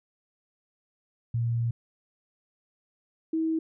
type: tone pair in turn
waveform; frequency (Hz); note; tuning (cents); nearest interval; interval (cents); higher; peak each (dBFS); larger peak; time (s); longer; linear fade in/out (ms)
sine; 117.1 / 321.6; A#2 / E4; +8 / -43; octave + perfect fourth; 1749; second; -24; neither; 1.34-1.71 / 3.33-3.59; first; 5
effects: none